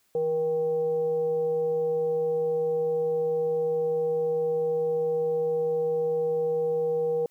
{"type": "tone with frequency modulation", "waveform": "sine", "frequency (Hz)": 475.7, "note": "A#4", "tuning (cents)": 35, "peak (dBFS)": -23, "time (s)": [0.15, 7.26], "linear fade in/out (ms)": 2, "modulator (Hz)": 312, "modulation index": 0.29, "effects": ["white hiss -68 dBFS RMS until 7.3 s"]}